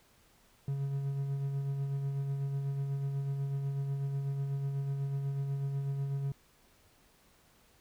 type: tone with tremolo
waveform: triangle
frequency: 138.59 Hz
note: C#3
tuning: in tune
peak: -28 dBFS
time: 0.68-6.32 s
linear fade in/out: 2 ms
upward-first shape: sine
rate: 8.1 Hz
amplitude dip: 35%
effects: pink hiss -65 dBFS RMS until 7.8 s